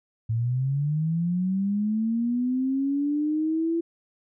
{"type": "linear sweep", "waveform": "sine", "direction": "up", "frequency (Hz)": [110, 337], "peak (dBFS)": -22, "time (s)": [0.29, 3.81], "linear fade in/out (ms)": 10, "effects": []}